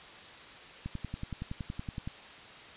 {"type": "click train", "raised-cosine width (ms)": 5, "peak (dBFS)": -24, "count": 14, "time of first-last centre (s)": [0.86, 2.075], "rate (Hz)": 10.7, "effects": ["white hiss -49 dBFS RMS until 2.76 s", "resampled to 8000 Hz"]}